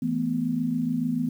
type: chord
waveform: sine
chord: E suspended fourth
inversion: none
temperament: equal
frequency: 164.81 / 220 / 246.9 Hz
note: E3 / A3 / B3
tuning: 0 / 0 / 0 cents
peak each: -30 / -30 / -25 dBFS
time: 0.02-1.29 s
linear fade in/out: 5 ms
effects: 9-bit